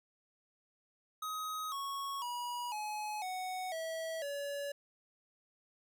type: tone with pitch steps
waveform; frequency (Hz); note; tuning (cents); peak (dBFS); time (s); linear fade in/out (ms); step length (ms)
square; 1262 / 1105 / 967.5 / 847.2 / 741.8 / 649.5 / 568.7; D#6 / C#6 / B5 / G#5 / F#5 / E5 / C#5; +24 / -6 / -36 / +34 / +4 / -26 / +44; -38; 1.22-4.72; 5; 500
effects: none